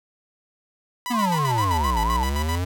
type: tone with tremolo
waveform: sawtooth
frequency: 987.8 Hz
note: B5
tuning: in tune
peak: -23 dBFS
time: 1.06-2.58 s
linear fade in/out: 0 ms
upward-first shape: square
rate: 7.7 Hz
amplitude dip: 75%
type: exponential two-way sweep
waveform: square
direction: down then up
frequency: 250.2 to 54 to 92.5 Hz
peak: -23 dBFS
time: 1.1-2.65 s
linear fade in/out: 10 ms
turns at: 2.01 s
type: tone with vibrato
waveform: sine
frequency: 970 Hz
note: B5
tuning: 31 cents flat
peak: -22 dBFS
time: 1.13-2.24 s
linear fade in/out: 10 ms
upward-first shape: sine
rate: 4.3 Hz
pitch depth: 190 cents each way
effects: none